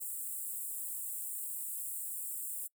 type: high-pass noise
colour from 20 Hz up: pink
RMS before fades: -40 dBFS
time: 0-2.68 s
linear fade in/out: 20 ms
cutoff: 7700 Hz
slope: 96 dB/octave
effects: noise-tail reverb RT60 0.1 s tail -25 dB re dry